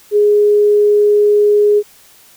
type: tone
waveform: sine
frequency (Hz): 415.3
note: G#4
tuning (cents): 0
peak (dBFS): -7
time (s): 0.11-1.83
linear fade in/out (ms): 50
effects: white hiss -45 dBFS RMS until 2.36 s